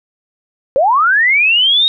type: linear sweep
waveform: sine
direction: up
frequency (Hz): 503 to 3781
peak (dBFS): -8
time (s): 0.76-1.88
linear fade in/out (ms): 0
effects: none